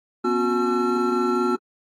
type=tone cluster; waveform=triangle; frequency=244.6 / 269.3 / 362.5 / 856 / 1351 Hz; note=B3 / C#4 / F#4 / A5 / E6; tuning=-16 / -50 / -35 / -48 / +42 cents; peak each=-23 / -28 / -20 / -29 / -24 dBFS; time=0.24-1.56 s; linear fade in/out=10 ms; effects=AAC 32 kbps